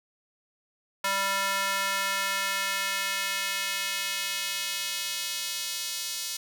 square tone with high-pass filter sweep, 196 Hz, G3, in tune, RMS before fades -30 dBFS, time 1.04-6.37 s, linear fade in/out 5 ms, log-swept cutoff 1100 to 4500 Hz, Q 1.1, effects none

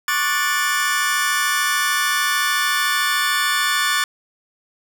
sawtooth chord, D major seventh, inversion third, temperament just, 1101.2 / 1174.7 / 1468.3 / 1762 Hz, C#6 / D6 / F#6 / A6, -12 / 0 / -14 / +2 cents, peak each -22 / -20 / -20 / -17 dBFS, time 0.08-4.04 s, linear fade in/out 2 ms, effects none

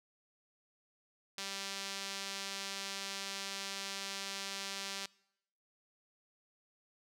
sawtooth tone with band-pass filter, 196 Hz, G3, in tune, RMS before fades -42 dBFS, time 1.38-5.06 s, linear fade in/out 2 ms, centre 4700 Hz, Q 1.1, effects noise-tail reverb RT60 0.8 s tail -24 dB re dry

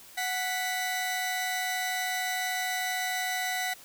sawtooth tone pair together, 740 / 1975.6 Hz, F#5 / B6, 0 / 0 cents, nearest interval octave + perfect fourth, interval 1700 cents, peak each -28 dBFS, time 0.17-3.74 s, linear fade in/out 10 ms, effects white hiss -51 dBFS RMS until 3.84 s

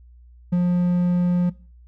triangle tone with hard clipping, 177.3 Hz, F3, 26 cents sharp, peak -17 dBFS, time 0.52-1.5 s, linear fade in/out 10 ms, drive 6 dB, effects noise-tail reverb RT60 0.4 s tail -21 dB re dry + added 60 Hz sine -45 dBFS peak until 1.87 s

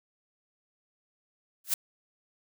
blue noise with exponential growth, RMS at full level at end -20 dBFS, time 1.64-1.74 s, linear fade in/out 5 ms, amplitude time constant 20 ms, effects none

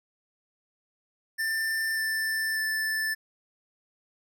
square tone with pitch steps, 1785 / 1771.6 / 1758.4 Hz, A6 / A6 / A6, +24 / +11 / -2 cents, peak -27 dBFS, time 1.38-3.15 s, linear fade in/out 20 ms, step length 590 ms, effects none

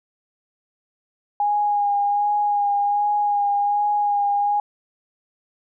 sine tone with vibrato, 820 Hz, G#5, 22 cents flat, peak -17 dBFS, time 1.4-4.6 s, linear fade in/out 2 ms, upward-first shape sine, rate 1.3 Hz, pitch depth 19 cents each way, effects none

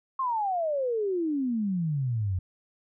sine exponential sweep, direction down, 1086 to 88 Hz, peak -25 dBFS, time 0.19-2.39 s, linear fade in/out 5 ms, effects none

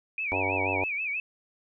sine tone with vibrato, 2426 Hz, D#7, 44 cents flat, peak -28 dBFS, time 0.18-1.2 s, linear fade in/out 2 ms, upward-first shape sine, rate 6.2 Hz, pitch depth 140 cents each way
harmonic tone, 95 Hz, F#2, 46 cents sharp, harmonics 1 / 3 / 4 / 5 / 6 / 7 / 8 / 9 / 10, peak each -36 / -36 / -36 / -36 / -36 / -36 / -36 / -36 / -36 dBFS, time 0.32-0.84 s, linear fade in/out 0 ms
effects none

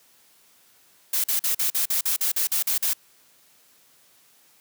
blue noise bursts, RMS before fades -23 dBFS, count 12, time 1.13-2.934 s, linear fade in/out 5 ms, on 110 ms, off 44 ms, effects white hiss -58 dBFS RMS until 4.6 s + high-pass 100 Hz 12 dB/octave

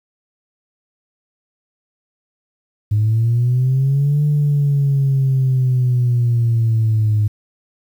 sine linear two-way sweep, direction up then down, 103.83 to 148.7 to 104.7 Hz, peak -11 dBFS, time 2.91-7.28 s, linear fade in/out 10 ms, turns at 4.24 s, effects tanh soft clip ceiling -9 dBFS + 8-bit

